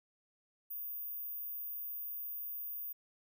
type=tone; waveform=sine; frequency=14917 Hz; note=A#9; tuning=in tune; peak=-39 dBFS; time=0.7-2.93 s; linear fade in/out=10 ms; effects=none